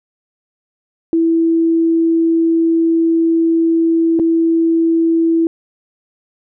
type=tone with dropouts; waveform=sine; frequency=329.6 Hz; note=E4; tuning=in tune; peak=-10 dBFS; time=1.13-5.47 s; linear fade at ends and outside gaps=1 ms; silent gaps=4.191-4.197 s; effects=none